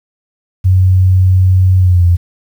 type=tone with pitch glide; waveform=sine; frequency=93 to 87.27 Hz; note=F#2 to F2; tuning=+9 to -1 cents; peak=-5 dBFS; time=0.64-2.17 s; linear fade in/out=20 ms; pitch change=-110 cents; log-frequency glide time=1.79-2.05 s; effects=7-bit